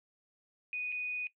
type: tone with dropouts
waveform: sine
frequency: 2481 Hz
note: D#7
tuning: 6 cents flat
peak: -34 dBFS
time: 0.73-1.27 s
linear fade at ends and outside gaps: 1 ms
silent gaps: 0.92-0.924 s
effects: noise-tail reverb RT60 0.1 s tail -18 dB re dry